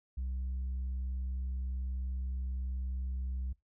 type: tone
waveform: sine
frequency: 64.2 Hz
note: C2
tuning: 32 cents flat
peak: -31 dBFS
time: 0.17-3.53 s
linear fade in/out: 10 ms
effects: noise-tail reverb RT60 0.2 s tail -24 dB re dry + tanh soft clip ceiling -32 dBFS